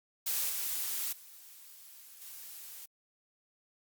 blue noise with level steps, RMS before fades -32 / -35 / -53 / -47 dBFS, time 0.26-2.86 s, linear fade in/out 10 ms, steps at 0.49 / 1.12 / 2.21 s, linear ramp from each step 10 ms, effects Opus 48 kbps

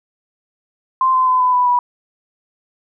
sine tone with pitch steps, 1043 / 1029.8 / 1016.8 / 1004 / 991.3 / 978.8 Hz, C6 / C6 / C6 / B5 / B5 / B5, -6 / -28 / -50 / +28 / +6 / -16 cents, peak -11 dBFS, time 1.01-1.79 s, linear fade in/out 2 ms, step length 130 ms, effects none

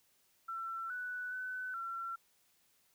sine tone with pitch steps, 1345 / 1485 / 1507 / 1357 Hz, E6 / F#6 / F#6 / E6, +34 / +6 / +31 / +50 cents, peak -38 dBFS, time 0.48-2.16 s, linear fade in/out 10 ms, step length 420 ms, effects white hiss -72 dBFS RMS until 2.94 s

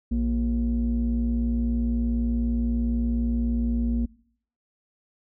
sine tone pair together, 58.57 / 234.6 Hz, A#1 / A#3, +9 / +11 cents, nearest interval 2 octaves, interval 2402 cents, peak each -23 dBFS, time 0.11-4.06 s, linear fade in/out 10 ms, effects noise-tail reverb RT60 0.6 s tail -22 dB re dry + tanh soft clip ceiling -17 dBFS

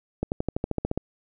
accelerating click train, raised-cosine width 2 ms, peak -12 dBFS, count 11, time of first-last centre 0.23-0.976 s, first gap 89 ms, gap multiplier 0.96, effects none

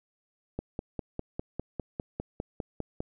click train, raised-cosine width 2 ms, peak -19 dBFS, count 13, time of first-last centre 0.59-3.004 s, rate 4.97 Hz, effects none

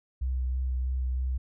sine tone with vibrato, 63.8 Hz, C2, 43 cents flat, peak -26 dBFS, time 0.21-1.38 s, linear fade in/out 10 ms, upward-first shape sine, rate 3.1 Hz, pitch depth 17 cents each way, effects none

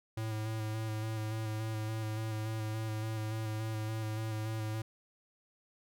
square tone with vibrato, 109.5 Hz, A2, 8 cents flat, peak -35 dBFS, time 0.17-4.82 s, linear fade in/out 5 ms, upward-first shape square, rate 3.5 Hz, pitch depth 19 cents each way, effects none

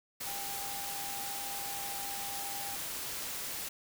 sine tone in noise, 799 Hz, G5, 33 cents sharp, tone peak -43 dBFS, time 0.26-2.76 s, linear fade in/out 10 ms, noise white, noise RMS -39 dBFS, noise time 0.2-3.69 s, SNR -7 dB, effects none

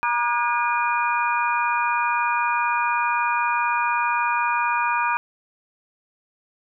sine tone cluster, 951 / 1206 / 1450 / 1632 / 2438 Hz, A#5 / D6 / F#6 / G#6 / D#7, +34 / +46 / -35 / -31 / -36 cents, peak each -22 / -26 / -28 / -30 / -27 dBFS, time 0.03-5.17 s, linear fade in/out 0 ms, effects none

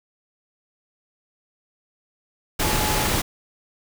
sine tone in noise, 853 Hz, G#5, 46 cents sharp, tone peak -29 dBFS, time 2.62-3.08 s, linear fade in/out 10 ms, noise pink, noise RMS -22 dBFS, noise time 2.59-3.22 s, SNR -10 dB, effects none

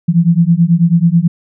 sine beating tone pair, 164.81 / 174.01 Hz, E3 / F3, 0 / -6 cents, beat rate 9.2 Hz, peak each -10 dBFS, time 0.08-1.28 s, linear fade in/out 10 ms, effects none

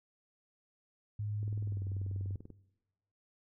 sine tone with pitch glide, 104.6 to 97.03 Hz, G#2 to G2, +13 to -17 cents, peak -34 dBFS, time 1.19-2.36 s, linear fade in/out 5 ms, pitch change -130 cents, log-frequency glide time 1.6-1.85 s
click train, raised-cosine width 3 ms, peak -36 dBFS, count 23, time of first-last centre 1.43-2.503 s, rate 20.5 Hz
effects noise-tail reverb RT60 1.0 s tail -21 dB re dry

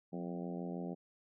harmonic tone with a mistuned harmonic, 86.4 Hz, F2, 18 cents flat, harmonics 2 / 3 / 4 / 5 / 6 / 7 / 8 / 9, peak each -41 / -45 / -47 / -49 / -51 / -52 / -53 / -54 dBFS, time 0.12-0.95 s, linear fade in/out 20 ms, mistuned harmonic 2, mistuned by +62 cents, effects none

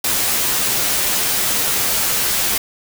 white noise with comb filter, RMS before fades -18 dBFS, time 0.04-2.58 s, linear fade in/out 5 ms, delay 12 ms, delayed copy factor -0.6, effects none

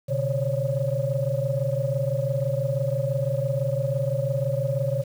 sine tone cluster, 125.7 / 143.2 / 542 / 568 Hz, B2 / D3 / C#5 / C#5, +31 / -43 / -39 / +42 cents, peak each -26 / -28 / -27 / -29 dBFS, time 0.08-5.04 s, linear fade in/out 20 ms, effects tanh soft clip ceiling -12 dBFS + 8-bit

